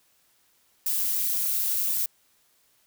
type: noise with amplitude modulation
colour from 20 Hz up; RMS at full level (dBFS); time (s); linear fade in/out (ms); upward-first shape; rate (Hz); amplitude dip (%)
violet; -23; 0.86-2.06; 5; sine; 195; 65
effects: white hiss -65 dBFS RMS until 2.86 s